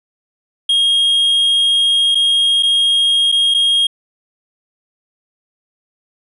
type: tone with dropouts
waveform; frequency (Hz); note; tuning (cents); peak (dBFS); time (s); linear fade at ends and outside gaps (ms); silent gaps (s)
triangle; 3253; G#7; -37; -9; 0.69-3.87; 5; 2.148-2.153 / 2.626-2.631 / 3.318-3.323 / 3.541-3.545
effects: resampled to 32000 Hz

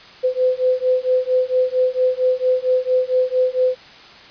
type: beating tone pair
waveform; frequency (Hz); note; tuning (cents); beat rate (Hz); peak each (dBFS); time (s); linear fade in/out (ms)
sine; 507 / 511.4; B4 / C5; +45 / -40; 4.4; -18; 0.23-3.76; 20
effects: white hiss -42 dBFS RMS until 4.3 s + resampled to 11025 Hz

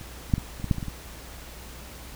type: clicks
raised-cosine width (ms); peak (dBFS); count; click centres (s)
5; -28 / -29 / -7 / -17 / -26 / -17 / -8 / -29 / -19 / -19 / -20; 11; 0.012 / 0.299 / 0.338 / 0.381 / 0.599 / 0.643 / 0.712 / 0.746 / 0.783 / 0.828 / 0.883
effects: added 60 Hz sine -44 dBFS peak until 2.15 s + pink hiss -44 dBFS RMS until 2.15 s

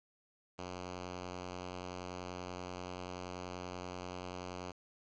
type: tone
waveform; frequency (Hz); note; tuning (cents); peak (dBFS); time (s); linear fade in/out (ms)
5% pulse; 90.4; F#2; -40; -31; 0.58-4.72; 10
effects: resampled to 16000 Hz + 10-bit

